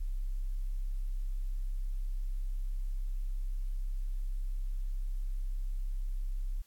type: tone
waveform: sine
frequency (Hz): 33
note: C1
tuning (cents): +16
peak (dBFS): -31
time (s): 0-6.62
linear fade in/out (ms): 10
effects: white hiss -67 dBFS RMS until 6.66 s + AAC 64 kbps